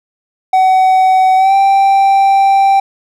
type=tone with pitch glide; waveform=triangle; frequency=753 to 783.6 Hz; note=F#5 to G5; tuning=+30 to -1 cents; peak=-4 dBFS; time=0.53-2.8 s; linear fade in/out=5 ms; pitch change=+69 cents; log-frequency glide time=1.36-1.54 s; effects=none